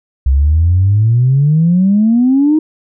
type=exponential sweep; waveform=sine; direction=up; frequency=64.5 to 317 Hz; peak=-6 dBFS; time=0.26-2.59 s; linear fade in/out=5 ms; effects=tanh soft clip ceiling -2 dBFS